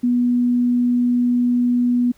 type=tone; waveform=sine; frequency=244.1 Hz; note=B3; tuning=20 cents flat; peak=-14 dBFS; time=0.03-2.12 s; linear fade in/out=10 ms; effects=pink hiss -56 dBFS RMS until 2.17 s